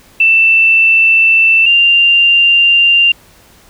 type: tone pair in turn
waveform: sine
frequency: 2665 / 2786 Hz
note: E7 / F7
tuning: +18 / -5 cents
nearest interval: minor second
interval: 77 cents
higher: second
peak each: -5 dBFS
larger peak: neither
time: 0.2-1.66 / 1.66-3.12 s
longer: neither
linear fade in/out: 5 ms
effects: pink hiss -44 dBFS RMS until 3.69 s